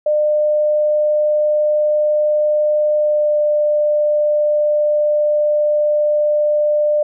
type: tone with pitch glide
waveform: sine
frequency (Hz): 602 to 597.5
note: D5 to D5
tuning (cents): +43 to +30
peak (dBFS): -12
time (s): 0.06-7.03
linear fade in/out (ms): 5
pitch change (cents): -13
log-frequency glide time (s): 2.97-3.36
effects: none